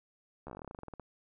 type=slowing click train; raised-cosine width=1 ms; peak=-30 dBFS; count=18; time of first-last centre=0.47-0.997 s; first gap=13 ms; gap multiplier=1.1; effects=none